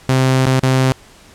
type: tone with dropouts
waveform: sawtooth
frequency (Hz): 130.81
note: C3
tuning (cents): 0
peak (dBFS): -7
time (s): 0.09-0.92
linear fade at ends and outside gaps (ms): 0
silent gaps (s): 0.455-0.468 / 0.596-0.632
effects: pink hiss -44 dBFS RMS until 1.34 s + low-pass 10000 Hz 12 dB/octave